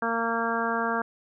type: harmonic tone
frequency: 230 Hz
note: A#3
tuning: 23 cents flat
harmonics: 1 / 2 / 3 / 4 / 5 / 6 / 7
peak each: -32 / -32 / -32 / -32 / -32 / -32 / -32 dBFS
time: 0.02-1.02 s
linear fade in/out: 5 ms
effects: none